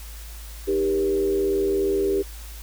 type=tone with frequency modulation; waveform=sine; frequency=395.7 Hz; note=G4; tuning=16 cents sharp; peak=-19 dBFS; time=0.67-2.23 s; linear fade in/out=20 ms; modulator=82.7 Hz; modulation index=0.69; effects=added 54 Hz sine -36 dBFS peak until 2.62 s + white hiss -44 dBFS RMS until 2.62 s